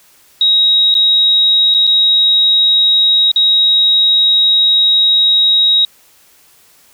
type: tone with dropouts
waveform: sine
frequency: 3802 Hz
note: A#7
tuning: 33 cents sharp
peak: -7 dBFS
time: 0.41-5.85 s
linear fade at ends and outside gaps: 2 ms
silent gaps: 0.942-0.951 / 1.741-1.746 / 1.869-1.874 / 3.316-3.36 s
effects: white hiss -48 dBFS RMS until 6.93 s